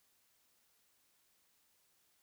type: silence
effects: white hiss -74 dBFS RMS until 2.22 s